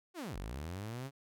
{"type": "linear two-way sweep", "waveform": "sawtooth", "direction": "down then up", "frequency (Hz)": [386, 41.85, 141.2], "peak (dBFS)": -36, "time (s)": [0.14, 1.11], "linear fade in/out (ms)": 50, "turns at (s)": 0.37, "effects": []}